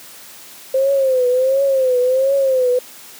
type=tone with vibrato; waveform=sine; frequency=523.3 Hz; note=C5; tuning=in tune; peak=-12 dBFS; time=0.74-2.79 s; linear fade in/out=5 ms; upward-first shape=triangle; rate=1.4 Hz; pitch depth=110 cents each way; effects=white hiss -39 dBFS RMS until 3.19 s + high-pass 150 Hz 12 dB/octave